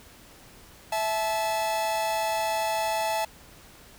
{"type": "tone pair together", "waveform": "45% pulse", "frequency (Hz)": [659.3, 866.7], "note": ["E5", "A5"], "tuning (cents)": [0, -26], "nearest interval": "perfect fourth", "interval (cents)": 474, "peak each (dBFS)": [-29, -27], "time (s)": [0.92, 3.25], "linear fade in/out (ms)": 5, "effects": ["pink hiss -51 dBFS RMS until 3.98 s"]}